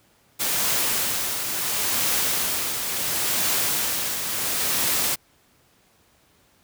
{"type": "noise with tremolo", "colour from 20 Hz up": "white", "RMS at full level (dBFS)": -22, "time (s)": [0.39, 5.16], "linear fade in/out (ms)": 20, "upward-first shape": "triangle", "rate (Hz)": 0.72, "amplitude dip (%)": 50, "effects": ["pink hiss -60 dBFS RMS until 6.63 s", "high-pass 60 Hz 12 dB/octave"]}